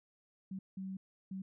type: tone bursts at uneven times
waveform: sine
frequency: 190.7 Hz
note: G3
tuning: 47 cents flat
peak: -39 dBFS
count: 3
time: 0.51-0.59 / 0.77-0.97 / 1.31-1.42 s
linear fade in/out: 5 ms
effects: none